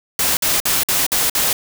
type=noise bursts; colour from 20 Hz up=white; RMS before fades=-17 dBFS; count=6; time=0.19-1.53 s; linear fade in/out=2 ms; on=180 ms; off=52 ms; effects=none